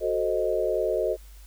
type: chord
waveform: sine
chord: F# diminished seventh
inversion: none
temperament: equal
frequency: 370 / 440 / 523.3 / 622.3 Hz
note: F#4 / A4 / C5 / Eb5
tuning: 0 / 0 / 0 / 0 cents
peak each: -29 / -28 / -29 / -27 dBFS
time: 0-1.17 s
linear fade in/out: 50 ms
effects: added 50 Hz sine -44 dBFS peak until 1.46 s + white hiss -56 dBFS RMS until 1.46 s